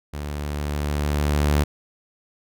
sawtooth tone with level ramp, 73.42 Hz, D2, in tune, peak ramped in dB -25 to -12 dBFS, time 0.13-1.64 s, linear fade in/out 10 ms, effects none

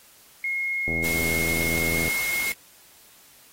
sine tone, 2155 Hz, C#7, 49 cents flat, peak -24 dBFS, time 0.44-2.52 s, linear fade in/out 2 ms
click train, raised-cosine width 2 ms, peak -18 dBFS, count 100, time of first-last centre 0.88-2.08 s, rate 82.5 Hz
white noise, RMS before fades -31 dBFS, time 1.04-2.52 s, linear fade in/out 0 ms
effects white hiss -53 dBFS RMS until 3.52 s + AAC 48 kbps

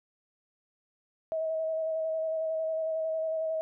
sine tone with vibrato, 640 Hz, D#5, 49 cents sharp, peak -28 dBFS, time 1.32-3.61 s, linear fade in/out 0 ms, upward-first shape square, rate 11 Hz, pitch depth 15 cents each way, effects none

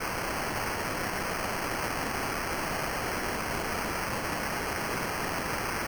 white noise with sample-and-hold, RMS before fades -32 dBFS, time 0-5.87 s, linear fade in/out 10 ms, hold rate 3675 Hz, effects none

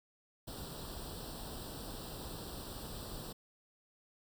pink noise with comb filter, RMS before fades -45 dBFS, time 0.47-3.33 s, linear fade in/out 10 ms, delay 0.23 ms, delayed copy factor +0.85, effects none

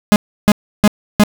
45% pulse tone bursts, 208.6 Hz, G#3, 8 cents sharp, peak -5 dBFS, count 4, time 0.12-1.236 s, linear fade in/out 0 ms, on 39 ms, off 320 ms, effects none

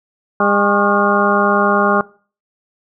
harmonic tone with a mistuned harmonic, 202.7 Hz, G#3, 42 cents flat, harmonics 1 / 2 / 3 / 4 / 5 / 6 / 7, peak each -19 / -19 / -19 / -19 / -19 / -19 / -19 dBFS, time 0.4-2.01 s, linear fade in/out 2 ms, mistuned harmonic 5, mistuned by +120 cents, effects noise-tail reverb RT60 0.4 s tail -21 dB re dry

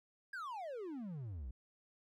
triangle exponential sweep, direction down, 1661.2 to 56.1 Hz, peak -40 dBFS, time 0.33-1.51 s, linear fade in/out 5 ms, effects none

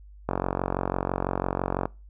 click train, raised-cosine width 1 ms, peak -11 dBFS, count 73, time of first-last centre 0.29-1.855 s, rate 46 Hz, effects noise-tail reverb RT60 0.3 s tail -24 dB re dry + added 50 Hz sine -45 dBFS peak until 2.09 s

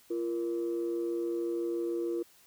sine tone pair together, 343.4 / 469.8 Hz, F4 / A#4, -29 / +13 cents, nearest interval perfect fourth, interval 542 cents, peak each -30 / -35 dBFS, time 0.1-2.23 s, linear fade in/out 10 ms, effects tanh soft clip ceiling -24 dBFS + white hiss -61 dBFS RMS until 2.46 s

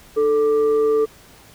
sine tone with frequency modulation, 440 Hz, A4, in tune, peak -14 dBFS, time 0.16-1.06 s, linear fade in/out 20 ms, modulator 742 Hz, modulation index 0.33, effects pink hiss -47 dBFS RMS until 1.54 s

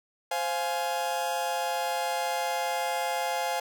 40% pulse chord, F minor, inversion second, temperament just, 523.8 / 698.5 / 838.1 Hz, C5 / F5 / Ab5, +2 / 0 / +16 cents, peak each -33 / -31 / -30 dBFS, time 0.31-3.6 s, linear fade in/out 5 ms, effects none

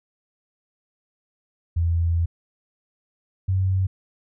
sine tone pair in turn, 84.2 / 94.51 Hz, E2 / F#2, +37 / +37 cents, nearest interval major second, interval 200 cents, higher second, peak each -18 dBFS, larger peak neither, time 1.76-2.26 / 3.48-3.87 s, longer first, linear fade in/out 10 ms, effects none

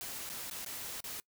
white noise with dropouts, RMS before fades -42 dBFS, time 0.01-1.2 s, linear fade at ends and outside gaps 0 ms, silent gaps 0.292-0.299 / 0.498-0.511 / 0.647-0.662 / 1.004-1.041 s, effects noise-tail reverb RT60 0.1 s tail -24 dB re dry

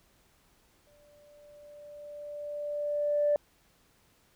sine tone with exponential growth, 587.3 Hz, D5, in tune, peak -21 dBFS, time 0.87-3.36 s, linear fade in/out 1 ms, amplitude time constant 540 ms, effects tanh soft clip ceiling -17 dBFS + pink hiss -66 dBFS RMS until 4.35 s

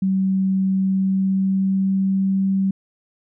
sine tone with pitch glide, 190.9 to 193.01 Hz, G3 to G3, -46 to -27 cents, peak -16 dBFS, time 0.02-2.71 s, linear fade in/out 5 ms, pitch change +19 cents, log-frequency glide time 0.69-2.27 s, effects none

